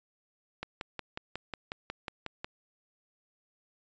click train, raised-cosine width 0.3 ms, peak -20 dBFS, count 11, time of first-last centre 0.63-2.445 s, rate 5.51 Hz, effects resampled to 16000 Hz

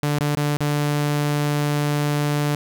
sawtooth tone with dropouts, 146.83 Hz, D3, in tune, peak -15 dBFS, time 0.03-2.55 s, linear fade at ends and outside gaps 0 ms, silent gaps 0.187-0.208 / 0.351-0.37 / 0.57-0.606 s, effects none

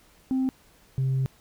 sine tone pair in turn, 261.6 / 132.59 Hz, C4 / C3, 0 / +23 cents, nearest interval octave, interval 1177 cents, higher first, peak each -20 dBFS, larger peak neither, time 0.31-0.49 / 0.98-1.26 s, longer second, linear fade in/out 0 ms, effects tanh soft clip ceiling -20 dBFS + pink hiss -58 dBFS RMS until 1.4 s

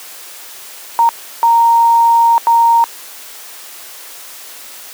sine tone bursts at uneven times, 928 Hz, A#5, 8 cents flat, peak -6 dBFS, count 3, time 0.99-1.09 / 1.43-2.38 / 2.47-2.84 s, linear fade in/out 0 ms, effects white hiss -33 dBFS RMS until 4.93 s + high-pass 400 Hz 12 dB/octave

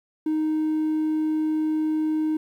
triangle tone, 311.1 Hz, D#4, in tune, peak -18 dBFS, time 0.26-2.37 s, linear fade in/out 5 ms, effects tanh soft clip ceiling -16 dBFS + 10-bit

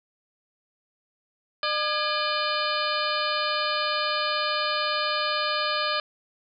harmonic tone with a mistuned harmonic, 603 Hz, D5, 46 cents sharp, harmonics 1 / 2 / 3 / 4 / 5 / 6 / 7 / 8, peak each -31 / -28 / -32 / -34 / -33 / -35 / -33 / -34 dBFS, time 1.63-6 s, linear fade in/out 2 ms, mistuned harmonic 3, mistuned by -140 cents, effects none

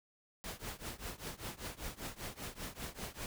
pink noise with tremolo, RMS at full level -41 dBFS, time 0.44-3.26 s, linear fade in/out 0 ms, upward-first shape triangle, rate 5.1 Hz, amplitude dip 95%, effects none

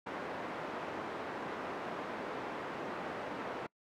pink band-pass noise, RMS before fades -41 dBFS, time 0.06-3.67 s, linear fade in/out 10 ms, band 300 to 1500 Hz, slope 12 dB/octave, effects noise-tail reverb RT60 0.1 s tail -25 dB re dry

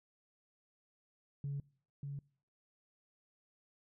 sine tone with echo, 141 Hz, C#3, 30 cents sharp, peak -35 dBFS, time 1.44-1.6 s, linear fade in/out 2 ms, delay 590 ms, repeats 1, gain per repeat -4 dB, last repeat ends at 2.19 s, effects noise-tail reverb RT60 0.6 s tail -26 dB re dry + tanh soft clip ceiling -33 dBFS

